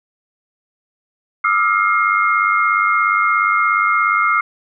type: tone cluster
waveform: sine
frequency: 1196 / 1293 / 1393 / 2133 Hz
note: D6 / E6 / F6 / C7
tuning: +31 / -34 / -5 / +33 cents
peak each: -18 dBFS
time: 1.44-4.41 s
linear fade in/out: 5 ms
effects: none